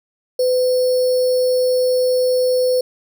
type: tone with sample-and-hold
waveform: sine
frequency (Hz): 505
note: B4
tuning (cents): +39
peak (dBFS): -13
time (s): 0.39-2.81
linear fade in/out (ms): 5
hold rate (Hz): 4900
effects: none